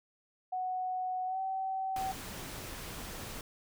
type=tone with pitch glide; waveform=sine; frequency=740 to 764.8 Hz; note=F#5 to G5; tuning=0 to -43 cents; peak=-32 dBFS; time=0.52-2.12 s; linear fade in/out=10 ms; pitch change=+57 cents; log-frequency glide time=1.26-1.39 s
type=noise; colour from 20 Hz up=pink; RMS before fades=-43 dBFS; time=1.96-3.41 s; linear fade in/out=2 ms
effects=none